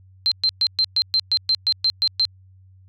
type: tone bursts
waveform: sine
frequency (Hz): 4126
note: C8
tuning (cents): -25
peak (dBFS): -15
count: 12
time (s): 0.26-2.252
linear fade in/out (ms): 0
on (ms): 56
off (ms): 120
effects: added 94 Hz sine -47 dBFS peak until 2.88 s